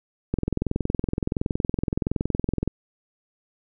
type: click train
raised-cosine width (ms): 3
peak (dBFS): -10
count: 51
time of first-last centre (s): 0.34-2.676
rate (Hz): 21.4
effects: none